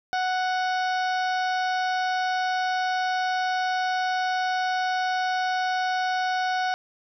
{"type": "harmonic tone with a mistuned harmonic", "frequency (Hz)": 740, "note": "F#5", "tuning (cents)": 0, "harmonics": [1, 2, 3, 4, 5, 6, 7, 8], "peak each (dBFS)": [-24, -29, -38, -41, -40, -42, -42, -46], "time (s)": [0.13, 6.74], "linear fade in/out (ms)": 0, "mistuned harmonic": 8, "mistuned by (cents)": -66, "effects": []}